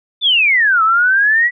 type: exponential two-way sweep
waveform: sine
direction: down then up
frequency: 3601 to 1282 to 1972 Hz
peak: -9 dBFS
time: 0.21-1.51 s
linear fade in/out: 50 ms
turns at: 0.83 s
effects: none